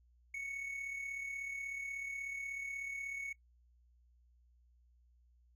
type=tone with amplitude modulation; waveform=triangle; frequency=2217 Hz; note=C#7; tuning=in tune; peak=-36 dBFS; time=0.34-3.33 s; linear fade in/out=5 ms; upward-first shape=sine; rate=36.4 Hz; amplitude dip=45%; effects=noise-tail reverb RT60 0.1 s tail -21 dB re dry + added 60 Hz sine -65 dBFS peak until 5.55 s

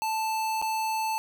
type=tone with dropouts; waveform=square; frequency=880 Hz; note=A5; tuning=in tune; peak=-27 dBFS; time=0.02-1.18 s; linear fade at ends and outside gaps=0 ms; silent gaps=0.616-0.624 s; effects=none

